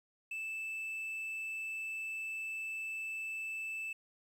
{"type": "tone with quantisation", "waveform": "triangle", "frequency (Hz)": 2635, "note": "E7", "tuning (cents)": -1, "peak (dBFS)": -36, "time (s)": [0.31, 3.93], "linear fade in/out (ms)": 5, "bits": 11, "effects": []}